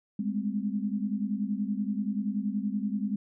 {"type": "tone cluster", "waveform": "sine", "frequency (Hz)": [202.5, 213, 258.4], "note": ["G#3", "G#3", "C4"], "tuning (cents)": [-43, 44, -21], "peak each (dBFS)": [-30, -32, -36], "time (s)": [0.19, 3.16], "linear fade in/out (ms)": 5, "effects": []}